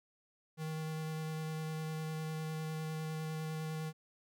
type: tone with vibrato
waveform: square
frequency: 157.4 Hz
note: D#3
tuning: 20 cents sharp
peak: -38 dBFS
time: 0.57-3.93 s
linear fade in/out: 50 ms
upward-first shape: square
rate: 9.9 Hz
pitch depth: 8 cents each way
effects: none